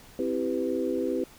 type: chord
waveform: sine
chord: C major seventh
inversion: none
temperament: equal with one note detuned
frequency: 261.6 / 329.6 / 392 / 500.5 Hz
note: C4 / E4 / G4 / B4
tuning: 0 / 0 / 0 / +23 cents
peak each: -31 dBFS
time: 0.19-1.24 s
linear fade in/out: 2 ms
effects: pink hiss -52 dBFS RMS until 1.38 s